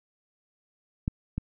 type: clicks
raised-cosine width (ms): 5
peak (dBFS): -14 / -17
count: 2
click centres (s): 1.079 / 1.38
effects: none